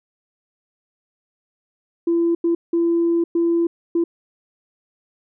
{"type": "tone bursts at uneven times", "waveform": "sine", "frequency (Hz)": 338, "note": "E4", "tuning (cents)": 43, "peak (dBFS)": -14, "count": 5, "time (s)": [[2.07, 2.35], [2.44, 2.55], [2.73, 3.24], [3.35, 3.67], [3.95, 4.04]], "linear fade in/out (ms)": 5, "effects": ["tanh soft clip ceiling -11 dBFS"]}